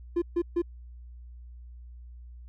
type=tone bursts; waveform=triangle; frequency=345.1 Hz; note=F4; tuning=21 cents flat; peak=-20 dBFS; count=3; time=0.16-0.62 s; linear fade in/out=10 ms; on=60 ms; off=140 ms; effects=tanh soft clip ceiling -17 dBFS + added 60 Hz sine -43 dBFS peak until 2.48 s